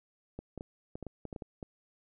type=clicks; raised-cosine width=2 ms; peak=-27 dBFS; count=11; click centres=0.39 / 0.577 / 0.609 / 0.955 / 1.027 / 1.067 / 1.253 / 1.328 / 1.362 / 1.422 / 1.628 s; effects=none